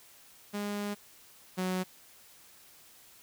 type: tone pair in turn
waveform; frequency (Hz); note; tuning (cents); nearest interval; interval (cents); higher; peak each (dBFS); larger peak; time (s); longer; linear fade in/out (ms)
sawtooth; 205.1 / 184.69; G#3 / F#3; -21 / -3; major second; 182; first; -29 / -26; second; 0.53-0.95 / 1.57-1.84; first; 20
effects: white hiss -57 dBFS RMS until 3.22 s